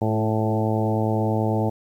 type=harmonic tone with a mistuned harmonic; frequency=109.3 Hz; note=A2; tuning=11 cents flat; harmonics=1 / 2 / 3 / 4 / 5 / 6 / 7 / 8; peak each=-23 / -26 / -28 / -29 / -30 / -31 / -31 / -32 dBFS; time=0.01-1.7 s; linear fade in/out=10 ms; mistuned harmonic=3; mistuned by=+15 cents; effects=9-bit